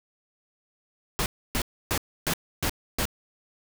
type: noise bursts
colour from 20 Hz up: pink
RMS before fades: -26 dBFS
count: 6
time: 1.19-3.054 s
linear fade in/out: 0 ms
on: 69 ms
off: 290 ms
effects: none